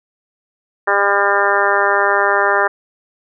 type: harmonic tone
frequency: 200.6 Hz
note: G3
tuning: 40 cents sharp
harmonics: 2 / 3 / 4 / 5 / 6 / 7 / 8 / 9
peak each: -20 / -20 / -20 / -20 / -20 / -20 / -20 / -20 dBFS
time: 0.87-2.68 s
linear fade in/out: 10 ms
effects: none